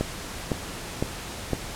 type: click train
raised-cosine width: 2 ms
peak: -10 dBFS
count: 4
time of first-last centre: 0.01-1.533 s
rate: 1.97 Hz
effects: pink hiss -36 dBFS RMS until 1.75 s + low-pass 11000 Hz 12 dB/octave